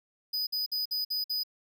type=tone bursts; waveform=square; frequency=4978 Hz; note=D#8; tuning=in tune; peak=-29 dBFS; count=6; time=0.33-1.435 s; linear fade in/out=10 ms; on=140 ms; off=53 ms; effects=none